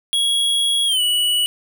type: tone with pitch glide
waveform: square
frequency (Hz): 3322 to 2943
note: G#7 to F#7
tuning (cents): 0 to -10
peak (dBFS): -16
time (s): 0.13-1.46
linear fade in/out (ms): 0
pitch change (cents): -210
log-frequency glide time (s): 0.86-1.01
effects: none